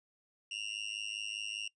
40% pulse tone with amplitude modulation, 2800 Hz, F7, 4 cents sharp, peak -32 dBFS, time 0.51-1.68 s, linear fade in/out 5 ms, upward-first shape sine, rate 105 Hz, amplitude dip 100%, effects noise-tail reverb RT60 0.1 s tail -21 dB re dry + resampled to 22050 Hz

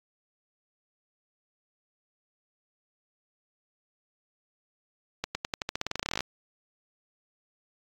accelerating click train, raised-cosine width 0.2 ms, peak -12 dBFS, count 21, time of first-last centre 5.24-6.206 s, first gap 110 ms, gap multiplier 0.9, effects AAC 64 kbps

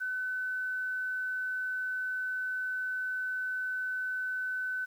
sine tone with quantisation, 1511 Hz, F#6, 36 cents sharp, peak -31 dBFS, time 0-4.86 s, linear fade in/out 20 ms, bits 10, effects none

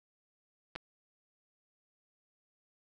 clicks, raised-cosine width 0.3 ms, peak -28 / -23 dBFS, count 2, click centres 0.754 / 0.76 s, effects none

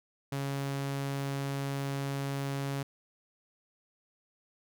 sawtooth tone, 138.59 Hz, C#3, in tune, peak -28 dBFS, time 0.32-2.83 s, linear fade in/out 5 ms, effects none

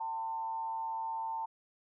sine tone with frequency modulation, 898 Hz, A5, 35 cents sharp, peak -34 dBFS, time 0-1.46 s, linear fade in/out 10 ms, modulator 132 Hz, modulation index 0.41, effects none

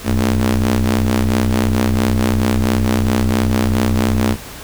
sawtooth ring-modulated tone, 62.9 Hz, B1, 32 cents sharp, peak -6 dBFS, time 0.04-4.37 s, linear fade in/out 50 ms, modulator 155 Hz, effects pink hiss -33 dBFS RMS until 4.63 s

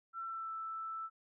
sine tone with pitch glide, 1345 to 1321.9 Hz, E6 to E6, +34 to +4 cents, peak -39 dBFS, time 0.13-1.1 s, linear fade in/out 50 ms, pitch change -30 cents, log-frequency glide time 0.24-0.52 s, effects none

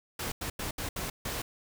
pink noise bursts at uneven times, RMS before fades -35 dBFS, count 6, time 0.19-0.32 / 0.41-0.5 / 0.59-0.71 / 0.78-0.89 / 0.96-1.1 / 1.25-1.42 s, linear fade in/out 5 ms, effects none

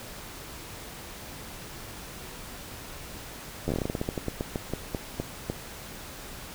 slowing click train, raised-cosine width 2 ms, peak -15 dBFS, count 21, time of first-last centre 3.68-5.5 s, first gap 11 ms, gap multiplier 1.19, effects pink hiss -42 dBFS RMS until 6.54 s

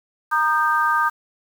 sine chord, Eb major, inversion second, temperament equal with one note detuned, 932.3 / 1222.4 / 1568 Hz, Bb5 / Eb6 / G6, 0 / -31 / 0 cents, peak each -22 / -19 / -21 dBFS, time 0.31-1.1 s, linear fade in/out 20 ms, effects 7-bit

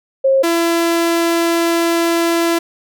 sine / sawtooth tone pair in turn, 537 / 336.5 Hz, C5 / E4, +45 / +36 cents, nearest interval minor sixth, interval 809 cents, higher first, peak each -9 dBFS, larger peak neither, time 0.24-0.43 / 0.43-2.59 s, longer second, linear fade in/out 10 ms, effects none

